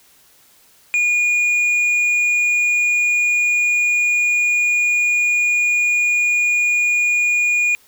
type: tone with hard clipping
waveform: sine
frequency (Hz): 2440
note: D#7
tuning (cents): -34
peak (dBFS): -15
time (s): 0.94-7.75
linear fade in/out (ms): 0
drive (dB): 4
effects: white hiss -52 dBFS RMS until 7.87 s